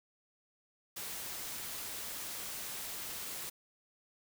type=noise; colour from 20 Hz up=white; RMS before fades=-42 dBFS; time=0.96-3.5 s; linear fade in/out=10 ms; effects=none